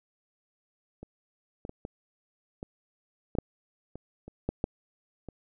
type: clicks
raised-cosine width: 2 ms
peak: -29 / -25 / -26 / -23 / -24 / -21 / -12 / -27 / -30 / -15 / -13 / -27 dBFS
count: 12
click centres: 1.03 / 1.651 / 1.694 / 1.851 / 2.629 / 3.352 / 3.386 / 3.956 / 4.28 / 4.49 / 4.641 / 5.287 s
effects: none